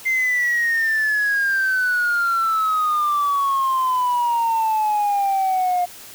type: exponential sweep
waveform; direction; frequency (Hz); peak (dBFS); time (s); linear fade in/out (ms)
sine; down; 2093 to 708; -15; 0.05-5.86; 20
effects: tanh soft clip ceiling -14 dBFS + white hiss -40 dBFS RMS until 6.14 s